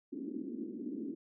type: band-pass noise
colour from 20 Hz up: white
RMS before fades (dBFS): -41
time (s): 0.12-1.15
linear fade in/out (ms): 10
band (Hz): 220 to 340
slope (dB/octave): 48
effects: none